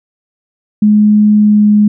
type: tone with pitch glide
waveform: sine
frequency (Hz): 210.4 to 209.1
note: G#3 to G#3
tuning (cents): +23 to +12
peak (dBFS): -4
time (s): 0.82-1.88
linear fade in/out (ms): 5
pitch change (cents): -11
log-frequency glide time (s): 1.35-1.66
effects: none